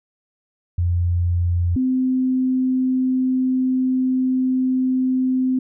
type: tone pair in turn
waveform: sine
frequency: 87.31 / 257.7 Hz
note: F2 / C4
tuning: 0 / -26 cents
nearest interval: octave + perfect fifth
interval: 1874 cents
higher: second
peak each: -16 dBFS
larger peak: neither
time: 0.78-1.76 / 1.76-5.59 s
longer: second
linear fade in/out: 5 ms
effects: none